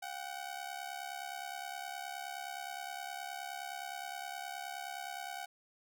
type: ring-modulated tone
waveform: sawtooth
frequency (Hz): 751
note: F#5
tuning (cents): +26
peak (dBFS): -34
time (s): 0.02-5.46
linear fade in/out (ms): 10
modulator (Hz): 34.8
effects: none